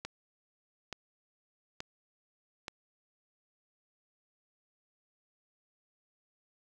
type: click train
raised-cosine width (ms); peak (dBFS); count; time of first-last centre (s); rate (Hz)
0.2; -21; 4; 0.05-2.682; 1.14
effects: 10-bit